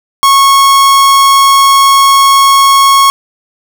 45% pulse tone, 1098 Hz, C#6, 17 cents flat, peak -3 dBFS, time 0.23-3.1 s, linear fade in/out 0 ms, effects none

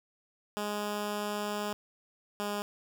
10% pulse tone pair in turn, 207.7 / 205.6 Hz, G#3 / G#3, 0 / -17 cents, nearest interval unison, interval 17 cents, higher first, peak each -24 dBFS, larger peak neither, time 0.57-1.73 / 2.4-2.62 s, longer first, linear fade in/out 0 ms, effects none

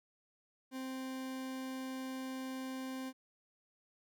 40% pulse tone, 261.6 Hz, C4, in tune, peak -39 dBFS, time 0.71-3.13 s, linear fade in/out 50 ms, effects none

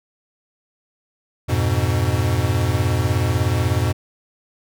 square chord, F diminished, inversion none, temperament equal, 87.31 / 103.83 / 123.47 Hz, F2 / Ab2 / Cb3, 0 / 0 / 0 cents, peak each -22 dBFS, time 1.48-3.93 s, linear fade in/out 20 ms, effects none

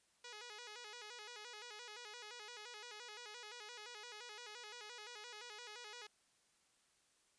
5% pulse tone with vibrato, 452.4 Hz, A4, 48 cents sharp, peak -39 dBFS, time 0.24-6.07 s, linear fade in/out 5 ms, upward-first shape square, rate 5.8 Hz, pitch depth 120 cents each way, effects white hiss -75 dBFS RMS until 7.38 s + resampled to 22050 Hz

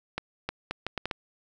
accelerating click train, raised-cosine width 0.3 ms, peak -14 dBFS, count 7, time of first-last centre 0.18-1.112 s, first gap 310 ms, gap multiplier 0.71, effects none

